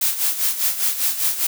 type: noise with tremolo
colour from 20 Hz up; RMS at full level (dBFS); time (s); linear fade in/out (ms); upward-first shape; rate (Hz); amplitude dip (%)
blue; -18; 0.01-1.47; 5; sine; 5; 70
effects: none